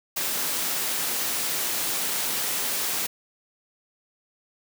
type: high-pass noise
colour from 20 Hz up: white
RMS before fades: -27 dBFS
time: 0.16-3.07 s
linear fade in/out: 10 ms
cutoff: 150 Hz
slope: 12 dB/octave
effects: none